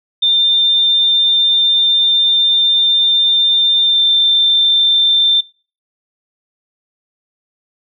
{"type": "tone with pitch glide", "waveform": "sine", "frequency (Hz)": [3596, 3573], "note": ["A7", "A7"], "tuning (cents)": [37, 26], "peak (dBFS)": -9, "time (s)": [0.22, 5.41], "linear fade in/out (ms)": 10, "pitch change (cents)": -11, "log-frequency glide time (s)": [3.88, 3.98], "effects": ["noise-tail reverb RT60 0.4 s tail -23 dB re dry"]}